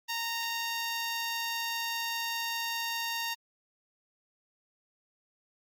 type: tone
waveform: 10% pulse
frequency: 925 Hz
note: A#5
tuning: 14 cents flat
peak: -23 dBFS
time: 0.08-3.35 s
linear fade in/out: 20 ms
effects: Opus 32 kbps